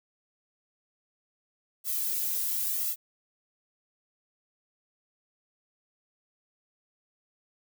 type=noise with flanger; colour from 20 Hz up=violet; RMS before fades=-30 dBFS; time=1.84-2.96 s; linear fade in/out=50 ms; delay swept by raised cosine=1.5 to 2.5 ms; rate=0.97 Hz; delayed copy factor=+0.95; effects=none